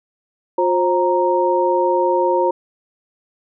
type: tone cluster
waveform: sine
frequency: 357.2 / 532 / 932 Hz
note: F4 / C5 / A#5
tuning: +39 / +29 / -1 cents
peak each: -18 dBFS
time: 0.58-2.51 s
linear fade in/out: 5 ms
effects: none